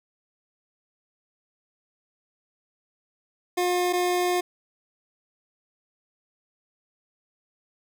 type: tone pair in turn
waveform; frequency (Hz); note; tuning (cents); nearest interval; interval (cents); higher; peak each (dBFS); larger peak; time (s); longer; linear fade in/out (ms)
25% pulse; 357.3 / 357.3; F4 / F4; +40 / +40; unison; 0; neither; -18; neither; 3.57-3.93 / 3.93-4.41; second; 10
effects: none